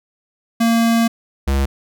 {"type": "tone pair in turn", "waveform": "square", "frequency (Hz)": [230, 68.38], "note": ["A#3", "C#2"], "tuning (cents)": [-23, -23], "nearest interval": "octave + major sixth", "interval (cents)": 2100, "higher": "first", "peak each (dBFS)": [-13, -15], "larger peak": "first", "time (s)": [[0.6, 1.08], [1.47, 1.66]], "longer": "first", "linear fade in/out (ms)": 10, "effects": []}